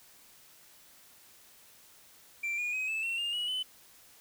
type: tone with pitch steps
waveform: sine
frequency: 2353 / 2439 / 2528 / 2620 / 2715 / 2814 / 2917 / 3023 Hz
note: D7 / D#7 / D#7 / E7 / F7 / F7 / F#7 / F#7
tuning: +3 / -35 / +27 / -11 / -50 / +12 / -25 / +36 cents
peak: -28 dBFS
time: 2.43-3.63 s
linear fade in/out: 10 ms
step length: 150 ms
effects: tanh soft clip ceiling -30 dBFS + white hiss -58 dBFS RMS until 4.2 s